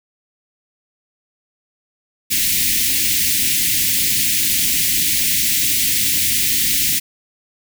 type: band-stop noise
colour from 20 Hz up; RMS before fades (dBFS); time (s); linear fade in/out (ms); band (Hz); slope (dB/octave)
white; -17; 2.3-7; 20; 320 to 1900; 48
effects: none